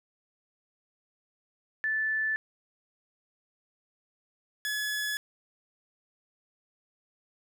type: tone pair in turn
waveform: sine / sawtooth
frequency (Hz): 1752 / 1702.1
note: A6 / G#6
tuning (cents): -8 / +42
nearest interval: minor second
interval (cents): 50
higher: first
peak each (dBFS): -26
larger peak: neither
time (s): 1.84-2.36 / 4.65-5.17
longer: neither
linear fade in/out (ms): 0
effects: none